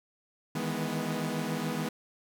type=chord; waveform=sawtooth; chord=E major seventh; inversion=third; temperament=equal with one note detuned; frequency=155.56 / 162.73 / 207.7 / 246.9 Hz; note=D#3 / E3 / G#3 / B3; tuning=0 / -22 / 0 / 0 cents; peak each=-34 / -32 / -32 / -31 dBFS; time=0.55-1.89 s; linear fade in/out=5 ms; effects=none